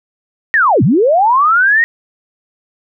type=linear two-way sweep; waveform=sine; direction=down then up; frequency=1898 to 103.83 to 1898 Hz; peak=-7 dBFS; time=0.54-1.84 s; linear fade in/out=0 ms; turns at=0.83 s; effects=none